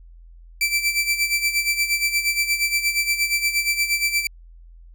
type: tone with tremolo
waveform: sawtooth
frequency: 2333 Hz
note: D7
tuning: 12 cents flat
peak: -13 dBFS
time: 0.61-4.27 s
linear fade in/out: 2 ms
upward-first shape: sine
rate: 8.5 Hz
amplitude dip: 70%
effects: added 42 Hz sine -42 dBFS peak until 4.94 s